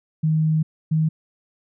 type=tone pair in turn; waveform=sine; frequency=157 / 157.67 Hz; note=D#3 / D#3; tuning=+16 / +23 cents; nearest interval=unison; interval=7 cents; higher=second; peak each=-16 dBFS; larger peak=neither; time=0.23-0.63 / 0.91-1.09 s; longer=first; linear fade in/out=10 ms; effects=none